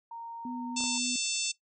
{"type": "tone with pitch glide", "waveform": "sine", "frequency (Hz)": [926, 920.7], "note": ["A#5", "A#5"], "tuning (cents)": [-12, -22], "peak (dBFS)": -39, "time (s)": [0.11, 0.98], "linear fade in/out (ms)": 5, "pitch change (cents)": -10, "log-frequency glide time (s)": [0.45, 0.59]}
{"type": "tone with vibrato", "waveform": "sine", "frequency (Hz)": 246.9, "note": "B3", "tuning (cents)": 0, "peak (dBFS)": -35, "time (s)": [0.45, 1.16], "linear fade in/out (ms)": 2, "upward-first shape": "sine", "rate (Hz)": 3.5, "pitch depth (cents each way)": 9}
{"type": "harmonic tone", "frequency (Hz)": 890, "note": "A5", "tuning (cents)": 20, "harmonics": [3, 4, 5, 6, 7, 8, 9], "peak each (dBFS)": [-37, -37, -37, -37, -37, -37, -37], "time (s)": [0.76, 1.52], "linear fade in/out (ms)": 10}
{"type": "clicks", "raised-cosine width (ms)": 1, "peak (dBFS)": -32, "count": 2, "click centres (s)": [0.806, 0.839]}
{"effects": ["noise-tail reverb RT60 0.1 s tail -17 dB re dry"]}